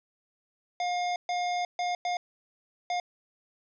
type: tone bursts at uneven times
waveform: square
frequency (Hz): 712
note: F5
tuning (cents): +33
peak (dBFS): -28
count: 5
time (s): 0.8-1.16 / 1.29-1.65 / 1.79-1.95 / 2.05-2.17 / 2.9-3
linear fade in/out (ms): 2
effects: resampled to 16000 Hz + 11-bit